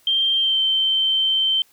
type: tone with pitch glide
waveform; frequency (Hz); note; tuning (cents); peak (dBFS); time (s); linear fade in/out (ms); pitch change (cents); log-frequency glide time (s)
sine; 3163 to 3109; G7 to G7; +15 to -15; -16; 0.07-1.62; 2; -30; 0.34-0.6
effects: white hiss -57 dBFS RMS until 1.72 s